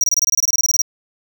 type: tone bursts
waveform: square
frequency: 5740 Hz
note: F8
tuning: 47 cents sharp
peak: -13 dBFS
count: 16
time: 0.01-0.818 s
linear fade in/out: 2 ms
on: 28 ms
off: 24 ms
effects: none